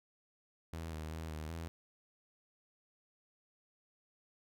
sawtooth tone with pitch steps, 81.7 / 78.3 / 80.6 / 77.7 / 82.5 Hz, E2 / D#2 / E2 / D#2 / E2, -15 / +11 / -38 / -2 / +2 cents, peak -37 dBFS, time 0.73-1.68 s, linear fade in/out 0 ms, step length 190 ms, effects none

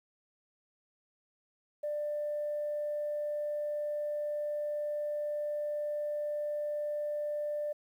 sine tone, 593 Hz, D5, 17 cents sharp, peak -31 dBFS, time 1.83-7.73 s, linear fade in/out 10 ms, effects tanh soft clip ceiling -27 dBFS + 11-bit

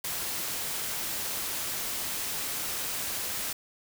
white noise, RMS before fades -33 dBFS, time 0.04-3.53 s, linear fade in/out 5 ms, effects none

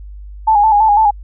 sine tone with vibrato, 850 Hz, G#5, 40 cents sharp, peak -7 dBFS, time 0.47-1.11 s, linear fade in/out 10 ms, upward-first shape square, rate 6 Hz, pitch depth 57 cents each way, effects added 50 Hz sine -29 dBFS peak until 1.23 s

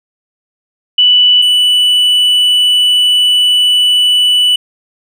sine / triangle tone pair in turn, 2969 / 2969 Hz, F#7 / F#7, +5 / +5 cents, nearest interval unison, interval 0 cents, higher neither, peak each -4 / -5 dBFS, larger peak first, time 0.98-1.42 / 1.42-4.56 s, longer second, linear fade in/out 5 ms, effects none

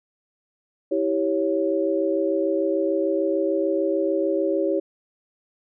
sine chord, C# diminished, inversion first, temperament equal with one note detuned, 325.3 / 392 / 554.4 Hz, E4 / G4 / C#5, -23 / 0 / 0 cents, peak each -24 dBFS, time 0.91-4.8 s, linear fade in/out 10 ms, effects none

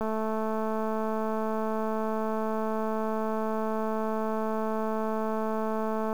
click train, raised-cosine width 1 ms, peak -18 dBFS, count 1341, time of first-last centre 0.01-6.129 s, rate 219 Hz, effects 8-bit

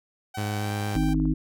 sawtooth tone with pitch glide, 759 to 783 Hz, F#5 to G5, +44 to -2 cents, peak -31 dBFS, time 0.34-1.14 s, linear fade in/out 10 ms, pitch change +54 cents, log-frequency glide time 0.56-0.72 s
sawtooth tone with vibrato, 103.83 Hz, G#2, in tune, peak -23 dBFS, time 0.37-0.97 s, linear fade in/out 10 ms, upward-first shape triangle, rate 8.5 Hz, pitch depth 15 cents each way
click train, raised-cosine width 1 ms, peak -32 dBFS, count 12, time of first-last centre 0.65-1.254 s, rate 18.2 Hz
harmonic tone, 51.91 Hz, G#1, in tune, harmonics 1 / 3 / 5 / 6, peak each -26 / -26 / -26 / -26 dBFS, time 0.95-1.34 s, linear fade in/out 10 ms
effects none

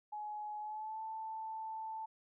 sine tone with pitch glide, 843 to 882.4 Hz, G#5 to A5, +26 to +5 cents, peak -40 dBFS, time 0.12-2.06 s, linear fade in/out 10 ms, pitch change +79 cents, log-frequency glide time 0.59-1.02 s, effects none

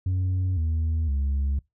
sine tone with pitch steps, 92.5 / 80.06 / 69.3 Hz, F#2 / D#2 / C#2, 0 / +50 / 0 cents, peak -19 dBFS, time 0.06-1.59 s, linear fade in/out 5 ms, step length 510 ms, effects noise-tail reverb RT60 0.2 s tail -26 dB re dry + tanh soft clip ceiling -21 dBFS

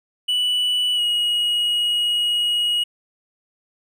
triangle tone with pitch glide, 2960 to 2896 Hz, F#7 to F#7, 0 to -38 cents, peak -16 dBFS, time 0.28-2.84 s, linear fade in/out 10 ms, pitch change -38 cents, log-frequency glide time 0.95-1 s, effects none

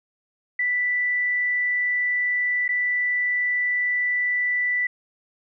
sine tone with dropouts, 1975.5 Hz, B6, in tune, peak -20 dBFS, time 0.59-4.87 s, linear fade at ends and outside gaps 5 ms, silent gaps 2.68-2.689 s, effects none

